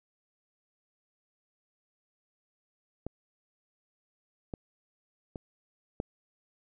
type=clicks; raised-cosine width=2 ms; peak=-22 / -23 / -25 / -18 dBFS; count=4; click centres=3.066 / 4.538 / 5.358 / 6.001 s; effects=none